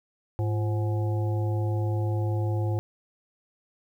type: harmonic tone with a mistuned harmonic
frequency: 105.3 Hz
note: G#2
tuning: 24 cents sharp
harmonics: 1 / 3 / 5 / 7 / 8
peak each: -24 / -34 / -38 / -41 / -42 dBFS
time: 0.39-2.79 s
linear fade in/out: 0 ms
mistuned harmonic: 3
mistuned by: +150 cents
effects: 10-bit